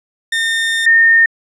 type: tone pair in turn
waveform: 30% pulse / sine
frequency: 1819 / 1826.6 Hz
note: A#6 / A#6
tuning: -43 / -36 cents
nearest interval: unison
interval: 7 cents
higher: second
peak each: -11 / -6 dBFS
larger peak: second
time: 0.32-0.86 / 0.86-1.26 s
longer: first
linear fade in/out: 5 ms
effects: low-pass 9000 Hz 12 dB/octave